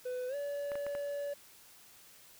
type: tone with pitch glide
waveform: triangle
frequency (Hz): 501 to 572.2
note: B4 to D5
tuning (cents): +25 to -45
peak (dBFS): -33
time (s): 0.05-1.34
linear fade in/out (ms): 10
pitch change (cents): +230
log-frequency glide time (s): 0.28-0.35
type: clicks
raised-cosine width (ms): 0.5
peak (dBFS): -29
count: 4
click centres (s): 0.718 / 0.755 / 0.866 / 0.951
effects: white hiss -58 dBFS RMS until 2.39 s